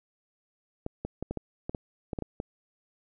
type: clicks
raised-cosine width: 2 ms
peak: -19 dBFS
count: 11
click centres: 0.864 / 1.05 / 1.226 / 1.31 / 1.373 / 1.695 / 1.748 / 2.132 / 2.188 / 2.223 / 2.401 s
effects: none